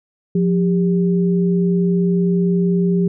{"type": "tone pair together", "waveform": "sine", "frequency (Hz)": [177.4, 398.6], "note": ["F3", "G4"], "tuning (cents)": [27, 29], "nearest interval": "octave + major second", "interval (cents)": 1402, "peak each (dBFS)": [-14, -20], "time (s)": [0.35, 3.08], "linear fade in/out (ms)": 5, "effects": []}